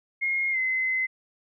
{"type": "tone with pitch glide", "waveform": "sine", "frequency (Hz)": [2145, 2049], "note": ["C7", "C7"], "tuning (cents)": [42, -37], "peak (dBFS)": -23, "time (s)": [0.21, 1.07], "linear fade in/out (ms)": 20, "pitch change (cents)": -79, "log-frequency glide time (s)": [0.51, 0.58], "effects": []}